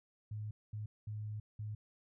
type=tone bursts at uneven times; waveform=sine; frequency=106.4 Hz; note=G#2; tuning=42 cents sharp; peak=-39 dBFS; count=4; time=0.31-0.51 / 0.73-0.86 / 1.07-1.4 / 1.59-1.75 s; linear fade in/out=5 ms; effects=none